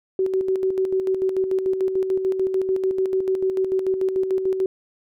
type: tone with tremolo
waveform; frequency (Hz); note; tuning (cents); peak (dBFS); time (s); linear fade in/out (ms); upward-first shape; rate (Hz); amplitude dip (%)
sine; 378.8; F#4; +41; -17; 0.19-4.66; 2; square; 6.8; 50
effects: none